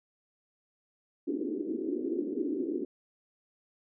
pink band-pass noise, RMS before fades -33 dBFS, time 1.27-2.85 s, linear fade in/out 5 ms, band 270 to 380 Hz, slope 48 dB/octave, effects none

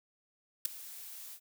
blue noise with ADSR envelope, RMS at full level -24 dBFS, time 0.65-1.4 s, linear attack 6 ms, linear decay 4 ms, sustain -23 dB, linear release 66 ms, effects none

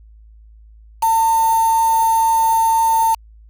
sine tone with quantisation, 901 Hz, A5, 41 cents sharp, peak -12 dBFS, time 1.02-3.15 s, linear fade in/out 10 ms, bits 4, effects added 54 Hz sine -41 dBFS peak until 3.49 s

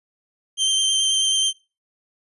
sawtooth tone with vibrato, 3136 Hz, G7, in tune, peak -14 dBFS, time 0.57-1.53 s, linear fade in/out 50 ms, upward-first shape triangle, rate 9.3 Hz, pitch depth 16 cents each way, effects noise-tail reverb RT60 0.3 s tail -24 dB re dry + resampled to 24000 Hz

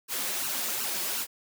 white noise with flanger, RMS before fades -31 dBFS, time 0.08-1.27 s, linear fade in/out 50 ms, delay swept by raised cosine 0.7 to 5.6 ms, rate 2.7 Hz, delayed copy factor +0.75, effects high-pass 200 Hz 12 dB/octave

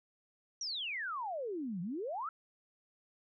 sine exponential two-way sweep, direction down then up, 5920 to 164.81 to 1375 Hz, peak -36 dBFS, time 0.61-2.29 s, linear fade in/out 2 ms, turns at 1.81 s, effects none

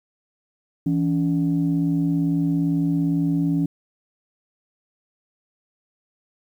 sine tone pair together, 165.22 / 282.9 Hz, E3 / C#4, +4 / +35 cents, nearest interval major sixth, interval 931 cents, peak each -20 dBFS, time 0.86-3.66 s, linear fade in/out 5 ms, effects tanh soft clip ceiling -12 dBFS + 9-bit

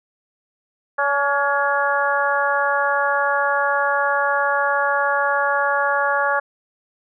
harmonic tone with a mistuned harmonic, 283.3 Hz, C#4, 38 cents sharp, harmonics 2 / 3 / 4 / 5 / 6, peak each -23 / -23 / -23 / -23 / -23 dBFS, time 0.98-6.4 s, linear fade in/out 10 ms, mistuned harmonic 6, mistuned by -27 cents, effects none

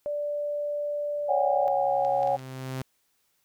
sine tone, 586 Hz, D5, 4 cents flat, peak -27 dBFS, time 0.06-1.68 s, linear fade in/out 0 ms
sawtooth tone with exponential growth, 130.81 Hz, C3, in tune, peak -26 dBFS, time 1.16-2.82 s, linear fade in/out 2 ms, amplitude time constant 360 ms
sine chord, C# suspended fourth, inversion none, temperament equal with one note detuned, 554.4 / 740 / 811.2 Hz, C#5 / F#5 / G#5, 0 / 0 / -41 cents, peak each -26 / -26 / -27 dBFS, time 1.28-2.37 s, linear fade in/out 20 ms
clicks, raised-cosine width 0.2 ms, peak -28 dBFS, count 4, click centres 2.049 / 2.231 / 2.274 / 2.393 s
effects white hiss -71 dBFS RMS until 3.44 s

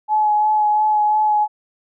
sine tone with vibrato, 849 Hz, G#5, 38 cents sharp, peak -13 dBFS, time 0.08-1.48 s, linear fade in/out 50 ms, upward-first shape sine, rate 2.9 Hz, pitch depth 17 cents each way, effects none

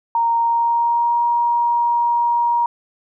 sine tone with pitch glide, 929 to 946.9 Hz, A#5 to A#5, -6 to +27 cents, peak -14 dBFS, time 0.15-2.66 s, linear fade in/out 2 ms, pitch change +33 cents, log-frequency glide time 0.37-1.23 s, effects none

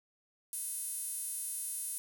sawtooth tone with high-pass filter, 510 Hz, C5, 44 cents flat, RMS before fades -39 dBFS, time 0.53-1.98 s, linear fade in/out 0 ms, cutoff 10000 Hz, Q 3.7, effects none

